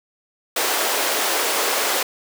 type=high-pass noise; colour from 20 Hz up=pink; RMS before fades=-21 dBFS; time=0.56-2.03 s; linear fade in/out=5 ms; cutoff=390 Hz; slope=24 dB/octave; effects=none